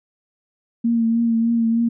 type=tone with vibrato; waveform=sine; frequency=230.2 Hz; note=A#3; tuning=22 cents flat; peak=-15 dBFS; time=0.84-1.89 s; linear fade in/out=10 ms; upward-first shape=triangle; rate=3.3 Hz; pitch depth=33 cents each way; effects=none